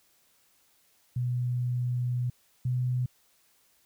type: tone pair in turn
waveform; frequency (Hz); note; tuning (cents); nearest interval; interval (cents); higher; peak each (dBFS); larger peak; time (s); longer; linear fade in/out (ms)
sine; 123.47 / 125.41; B2 / B2; 0 / +27; unison; 27; second; -26 / -25; second; 1.16-2.3 / 2.65-3.06; first; 5
effects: white hiss -66 dBFS RMS until 3.85 s